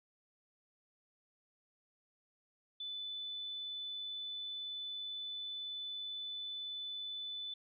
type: tone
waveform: sine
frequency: 3499 Hz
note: A7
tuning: 10 cents flat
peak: -40 dBFS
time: 2.8-7.54 s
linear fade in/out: 5 ms
effects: none